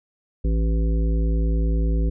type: harmonic tone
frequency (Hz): 55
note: A1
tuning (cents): 0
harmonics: 1 / 3 / 5 / 7 / 9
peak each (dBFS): -18 / -28 / -32 / -35 / -37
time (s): 0.44-2.1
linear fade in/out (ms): 10
effects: none